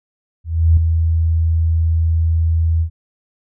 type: tone with ADSR envelope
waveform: sine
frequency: 81.8 Hz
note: E2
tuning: 13 cents flat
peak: -6 dBFS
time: 0.44-2.9 s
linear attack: 330 ms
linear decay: 3 ms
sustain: -6 dB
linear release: 88 ms
effects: none